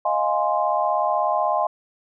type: chord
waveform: sine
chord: F minor seventh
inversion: third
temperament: equal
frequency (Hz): 622.3 / 698.5 / 830.6 / 1046.5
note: Eb5 / F5 / Ab5 / C6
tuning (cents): 0 / 0 / 0 / 0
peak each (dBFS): -24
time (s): 0.05-1.67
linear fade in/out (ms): 5
effects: none